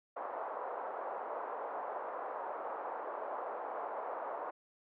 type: band-pass noise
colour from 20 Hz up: pink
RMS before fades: -41 dBFS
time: 0.16-4.51 s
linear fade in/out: 10 ms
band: 530 to 1100 Hz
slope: 24 dB/octave
effects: none